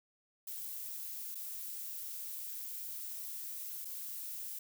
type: noise with dropouts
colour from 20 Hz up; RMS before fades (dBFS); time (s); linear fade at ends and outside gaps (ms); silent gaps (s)
violet; -43; 0.47-4.59; 5; 1.347-1.352 / 3.848-3.852
effects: none